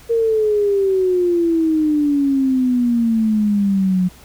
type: exponential sweep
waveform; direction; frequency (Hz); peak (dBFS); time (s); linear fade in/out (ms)
sine; down; 466.2 to 180; -13; 0.09-4.09; 20
effects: added 60 Hz sine -46 dBFS peak until 4.24 s + pink hiss -45 dBFS RMS until 4.24 s